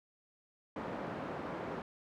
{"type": "band-pass noise", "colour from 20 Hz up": "pink", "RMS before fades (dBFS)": -41, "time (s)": [0.76, 1.82], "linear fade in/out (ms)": 2, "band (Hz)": [190, 1200], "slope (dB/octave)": 12, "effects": []}